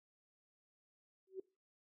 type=tone with exponential growth; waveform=sine; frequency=380 Hz; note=F#4; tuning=46 cents sharp; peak=-38 dBFS; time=1.27-1.4 s; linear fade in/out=5 ms; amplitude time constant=27 ms; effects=noise-tail reverb RT60 0.3 s tail -22 dB re dry